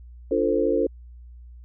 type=chord; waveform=sine; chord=D minor seventh; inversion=none; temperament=equal with one note detuned; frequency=293.7 / 349.2 / 450.5 / 523.3 Hz; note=D4 / F4 / A4 / C5; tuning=0 / 0 / +41 / 0 cents; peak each=-26 / -25 / -23 / -25 dBFS; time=0.31-0.87 s; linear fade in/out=5 ms; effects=added 60 Hz sine -41 dBFS peak until 1.64 s